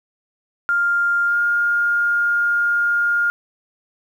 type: tone with pitch glide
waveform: sine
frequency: 1400 to 1413.8 Hz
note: F6 to F6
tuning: +4 to +21 cents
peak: -15 dBFS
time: 0.69-3.3 s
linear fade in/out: 0 ms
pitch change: +17 cents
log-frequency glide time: 1.27-1.37 s
effects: 8-bit